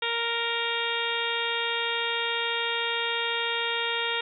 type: harmonic tone with a mistuned harmonic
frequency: 466.2 Hz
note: A#4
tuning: in tune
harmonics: 1 / 2 / 3 / 4 / 5 / 6 / 7 / 8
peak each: -34 / -34 / -34 / -34 / -34 / -34 / -34 / -34 dBFS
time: 0.02-4.21 s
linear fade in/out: 5 ms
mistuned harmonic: 8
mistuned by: -24 cents
effects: none